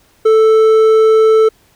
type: tone with hard clipping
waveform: triangle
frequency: 440 Hz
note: A4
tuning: in tune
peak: -7 dBFS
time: 0.25-1.49 s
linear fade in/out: 10 ms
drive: 9 dB
effects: pink hiss -52 dBFS RMS until 1.75 s